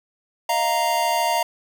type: chord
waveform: square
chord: Eb suspended second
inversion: none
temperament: equal with one note detuned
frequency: 622.3 / 695.2 / 932.3 Hz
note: Eb5 / F5 / Bb5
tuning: 0 / -8 / 0 cents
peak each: -28 / -24 / -22 dBFS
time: 0.49-1.43 s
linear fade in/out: 5 ms
effects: none